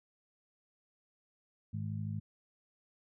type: harmonic tone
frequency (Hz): 52.7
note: G#1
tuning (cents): +26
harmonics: 2 / 3 / 4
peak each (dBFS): -37 / -41 / -43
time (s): 1.73-2.2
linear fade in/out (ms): 10
effects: none